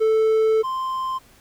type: tone pair in turn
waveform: triangle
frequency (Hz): 440 / 1044.2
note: A4 / C6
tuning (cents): 0 / -4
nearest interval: octave + minor third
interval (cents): 1496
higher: second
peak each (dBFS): -13 / -21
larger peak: first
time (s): 0-0.63 / 0.63-1.19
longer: first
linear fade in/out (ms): 20
effects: pink hiss -53 dBFS RMS until 1.4 s